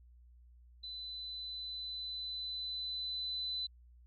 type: tone with level ramp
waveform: sine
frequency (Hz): 4010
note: B7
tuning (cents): +26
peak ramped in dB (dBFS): -42 to -35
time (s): 0.83-3.67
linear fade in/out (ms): 10
effects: added 60 Hz sine -57 dBFS peak until 4.06 s + AAC 48 kbps